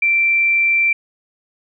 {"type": "tone", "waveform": "sine", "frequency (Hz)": 2349, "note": "D7", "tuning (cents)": 0, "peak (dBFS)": -12, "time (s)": [0.02, 0.93], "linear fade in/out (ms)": 5, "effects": []}